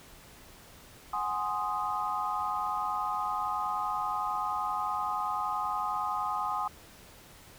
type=chord; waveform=sine; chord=Ab dominant seventh; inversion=third; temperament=equal; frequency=740 / 830.6 / 1046.5 / 1244.5 Hz; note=Gb5 / Ab5 / C6 / Eb6; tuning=0 / 0 / 0 / 0 cents; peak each=-38 / -34 / -35 / -33 dBFS; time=1.13-6.68 s; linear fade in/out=5 ms; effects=pink hiss -53 dBFS RMS until 7.58 s